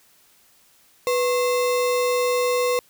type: tone with sample-and-hold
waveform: sine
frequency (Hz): 493.9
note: B4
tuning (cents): 0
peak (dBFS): -18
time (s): 1.07-2.79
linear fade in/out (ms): 0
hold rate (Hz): 1575
effects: white hiss -57 dBFS RMS until 2.89 s